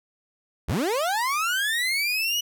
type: linear sweep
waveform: 30% pulse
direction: up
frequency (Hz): 48.67 to 2956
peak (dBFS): -20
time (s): 0.68-2.41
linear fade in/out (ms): 10
effects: none